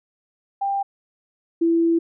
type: tone pair in turn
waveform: sine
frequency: 793 / 333.4 Hz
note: G5 / E4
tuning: +20 / +20 cents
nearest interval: octave + minor third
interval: 1500 cents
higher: first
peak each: -20 / -15 dBFS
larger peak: second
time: 0.61-0.83 / 1.61-1.99 s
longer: second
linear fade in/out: 10 ms
effects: none